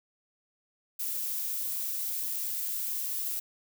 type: noise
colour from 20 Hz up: violet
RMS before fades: -33 dBFS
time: 0.99-3.4 s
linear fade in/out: 10 ms
effects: none